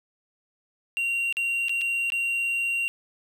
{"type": "tone with dropouts", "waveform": "triangle", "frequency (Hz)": 2758, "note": "F7", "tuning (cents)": -22, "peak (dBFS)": -22, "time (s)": [0.97, 2.88], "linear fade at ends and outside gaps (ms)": 0, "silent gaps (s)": [[1.326, 1.369], [1.684, 1.694], [1.812, 1.816], [2.102, 2.121]], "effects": []}